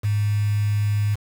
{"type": "tone with quantisation", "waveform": "sine", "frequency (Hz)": 103.83, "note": "G#2", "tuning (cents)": 0, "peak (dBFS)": -18, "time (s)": [0.03, 1.16], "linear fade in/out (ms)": 20, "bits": 6, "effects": []}